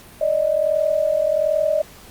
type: tone pair together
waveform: sine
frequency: 584 / 625.3 Hz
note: D5 / D#5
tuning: -10 / +8 cents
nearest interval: minor second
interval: 118 cents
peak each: -20 / -18 dBFS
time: 0.21-1.82 s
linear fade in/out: 5 ms
effects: pink hiss -44 dBFS RMS until 2.1 s + Opus 48 kbps

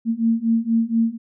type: beating tone pair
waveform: sine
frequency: 225.8 / 230 Hz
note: A3 / A#3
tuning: +45 / -23 cents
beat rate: 4.2 Hz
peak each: -20 / -19 dBFS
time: 0.05-1.18 s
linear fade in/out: 50 ms
effects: none

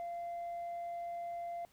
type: tone with tanh clipping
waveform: sine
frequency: 690 Hz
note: F5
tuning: 21 cents flat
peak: -39 dBFS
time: 0-1.65 s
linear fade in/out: 0 ms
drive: 1 dB
effects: pink hiss -68 dBFS RMS until 1.72 s

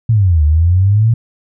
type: exponential two-way sweep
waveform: sine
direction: down then up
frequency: 118.2 to 73.42 to 118.2 Hz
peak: -7 dBFS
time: 0.09-1.14 s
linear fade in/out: 5 ms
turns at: 0.44 s
effects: none

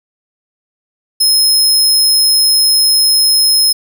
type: tone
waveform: sawtooth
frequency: 5150 Hz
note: E8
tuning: 41 cents flat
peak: -5 dBFS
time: 1.2-3.73 s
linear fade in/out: 10 ms
effects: none

